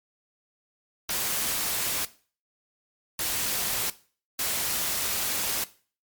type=noise bursts at uneven times; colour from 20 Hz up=white; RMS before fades=-28 dBFS; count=3; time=1.09-2.05 / 3.19-3.9 / 4.39-5.64 s; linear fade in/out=2 ms; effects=noise-tail reverb RT60 0.4 s tail -17 dB re dry + MP3 96 kbps